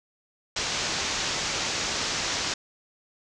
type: low-pass noise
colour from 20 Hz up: white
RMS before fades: -29 dBFS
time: 0.56-2.54 s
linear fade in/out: 5 ms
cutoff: 6800 Hz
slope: 48 dB/octave
effects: none